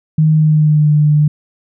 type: tone with pitch glide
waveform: sine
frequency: 156 to 149.73 Hz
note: D#3 to D3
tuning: +5 to +34 cents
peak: -7 dBFS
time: 0.18-1.28 s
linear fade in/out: 5 ms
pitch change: -71 cents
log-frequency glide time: 0.32-0.92 s
effects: none